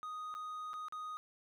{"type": "tone with dropouts", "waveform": "triangle", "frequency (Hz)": 1244.5, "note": "D#6", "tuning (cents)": 0, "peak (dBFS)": -39, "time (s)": [0.03, 1.17], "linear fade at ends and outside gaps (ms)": 0, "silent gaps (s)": [[0.341, 0.35], [0.733, 0.739], [0.884, 0.924]], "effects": []}